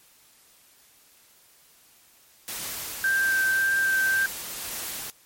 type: noise with tremolo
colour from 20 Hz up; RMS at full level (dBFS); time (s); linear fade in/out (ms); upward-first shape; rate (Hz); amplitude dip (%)
white; -33; 2.48-5.1; 0; sine; 1.4; 25
type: tone with vibrato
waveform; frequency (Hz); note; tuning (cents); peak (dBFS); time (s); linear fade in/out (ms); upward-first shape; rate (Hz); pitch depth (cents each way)
sine; 1568; G6; 0; -20; 3.04-4.26; 2; sine; 1.8; 12
effects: white hiss -57 dBFS RMS until 5.25 s + MP3 64 kbps